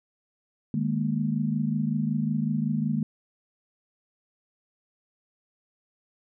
sine chord, D# suspended fourth, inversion none, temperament equal with one note detuned, 152.98 / 207.7 / 233.1 Hz, D#3 / G#3 / A#3, -29 / 0 / 0 cents, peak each -28 dBFS, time 0.74-3.03 s, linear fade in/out 2 ms, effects none

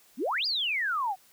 sine exponential two-way sweep, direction up then down, 207.7 to 5050 to 722 Hz, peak -26 dBFS, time 0.17-1.16 s, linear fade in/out 50 ms, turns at 0.46 s, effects white hiss -60 dBFS RMS until 1.32 s

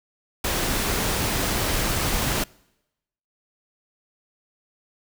pink noise, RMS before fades -24 dBFS, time 0.44-2.44 s, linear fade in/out 5 ms, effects noise-tail reverb RT60 0.9 s tail -25 dB re dry

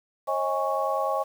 sine tone cluster, 540 / 630 / 822 / 1109 Hz, C#5 / D#5 / G#5 / C#6, -45 / +21 / -18 / 0 cents, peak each -29 dBFS, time 0.27-1.24 s, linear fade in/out 20 ms, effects 8-bit

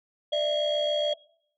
sine tone cluster, 594 / 661 / 3291 Hz, D5 / E5 / G#7, +20 / +5 / -16 cents, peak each -24 / -29 / -28 dBFS, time 0.32-1.14 s, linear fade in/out 10 ms, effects noise-tail reverb RT60 0.6 s tail -22 dB re dry + tanh soft clip ceiling -19 dBFS

